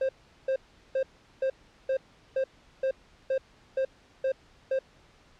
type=tone bursts; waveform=triangle; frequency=530 Hz; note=C5; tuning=22 cents sharp; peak=-22 dBFS; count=11; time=0.01-4.79 s; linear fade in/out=5 ms; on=80 ms; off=390 ms; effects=pink hiss -59 dBFS RMS until 5.39 s + low-pass 5000 Hz 12 dB/octave